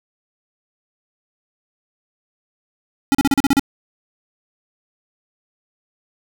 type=tone bursts; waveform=square; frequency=277.2 Hz; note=C#4; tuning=in tune; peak=-12 dBFS; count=8; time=3.12-3.595 s; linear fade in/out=0 ms; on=27 ms; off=37 ms; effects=none